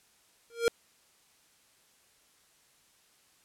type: tone with exponential growth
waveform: square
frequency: 466.2 Hz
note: A#4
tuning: in tune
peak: -20 dBFS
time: 0.5-0.68 s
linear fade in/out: 0 ms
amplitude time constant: 39 ms
effects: white hiss -65 dBFS RMS until 3.44 s + low-pass 11000 Hz 12 dB/octave